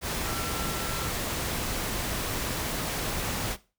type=tone in noise; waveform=sine; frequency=1348 Hz; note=E6; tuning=38 cents sharp; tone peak=-39 dBFS; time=0.23-1.12 s; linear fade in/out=50 ms; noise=pink; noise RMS=-31 dBFS; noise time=0.01-3.57 s; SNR=-11 dB; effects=noise-tail reverb RT60 0.3 s tail -17 dB re dry